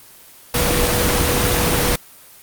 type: tone in noise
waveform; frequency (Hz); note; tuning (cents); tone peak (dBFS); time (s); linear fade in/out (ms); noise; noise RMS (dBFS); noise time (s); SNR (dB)
sine; 488.2; B4; -20; -23; 0.54-1.96; 5; pink; -17; 0.54-1.96; -9
effects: white hiss -44 dBFS RMS until 2.42 s + Opus 24 kbps